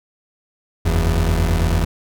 30% pulse tone pair together, 45.52 / 82 Hz, F#1 / E2, -28 / -9 cents, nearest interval minor seventh, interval 1019 cents, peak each -15 dBFS, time 0.85-1.85 s, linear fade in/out 10 ms, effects none

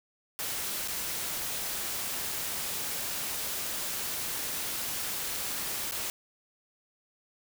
white noise with dropouts, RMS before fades -34 dBFS, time 0.39-6.1 s, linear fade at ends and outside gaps 0 ms, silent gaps 0.876-0.883 / 5.911-5.921 s, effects none

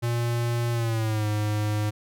square tone with pitch glide, 118.5 to 105.57 Hz, A#2 to G#2, +29 to +29 cents, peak -24 dBFS, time 0.02-1.91 s, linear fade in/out 20 ms, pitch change -200 cents, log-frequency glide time 0.72-1.26 s, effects none

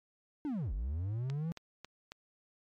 triangle linear two-way sweep, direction down then up, 312 to 43.85 to 170.9 Hz, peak -31 dBFS, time 0.45-1.52 s, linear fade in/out 0 ms, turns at 0.73 s
click train, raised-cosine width 0.2 ms, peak -28 dBFS, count 4, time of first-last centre 1.3-2.12 s, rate 3.66 Hz
effects MP3 64 kbps

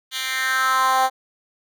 10% pulse tone with high-pass filter sweep, 261.6 Hz, C4, in tune, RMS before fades -20 dBFS, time 0.11-1.1 s, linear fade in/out 50 ms, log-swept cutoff 2900 to 720 Hz, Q 3.4, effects none

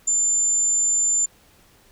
sine tone, 7160 Hz, A8, 29 cents sharp, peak -17 dBFS, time 0.07-1.26 s, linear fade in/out 10 ms, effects pink hiss -55 dBFS RMS until 1.91 s

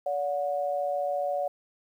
sine tone pair together, 573 / 727.2 Hz, D5 / F#5, -43 / -30 cents, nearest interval major third, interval 413 cents, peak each -28 / -30 dBFS, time 0.06-1.48 s, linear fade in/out 5 ms, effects 10-bit

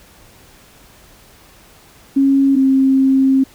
sine tone pair in turn, 273.5 / 267.1 Hz, C#4 / C4, -23 / +36 cents, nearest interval unison, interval 41 cents, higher first, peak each -9 dBFS, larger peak neither, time 2.16-2.56 / 2.56-3.44 s, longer second, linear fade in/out 10 ms, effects pink hiss -46 dBFS RMS until 3.54 s

